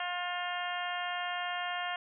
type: harmonic tone with a mistuned harmonic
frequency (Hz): 355.3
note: F4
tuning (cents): +30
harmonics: 2 / 3 / 4 / 5 / 6 / 7 / 8 / 9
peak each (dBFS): -37 / -41 / -41 / -40 / -44 / -50 / -42 / -45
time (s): 0-1.96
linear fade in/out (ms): 2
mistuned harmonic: 8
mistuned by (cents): -21
effects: none